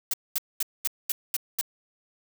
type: noise bursts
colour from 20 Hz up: blue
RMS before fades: -26 dBFS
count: 7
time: 0.11-1.612 s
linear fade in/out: 2 ms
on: 26 ms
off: 220 ms
effects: none